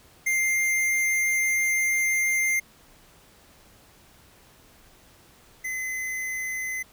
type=tone pair in turn; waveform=square; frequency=2101 / 2040 Hz; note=C7 / C7; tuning=+7 / -44 cents; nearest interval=minor second; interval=51 cents; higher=first; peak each=-22 / -29 dBFS; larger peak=first; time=0.26-2.6 / 5.64-6.83 s; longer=first; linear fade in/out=10 ms; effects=pink hiss -55 dBFS RMS until 6.92 s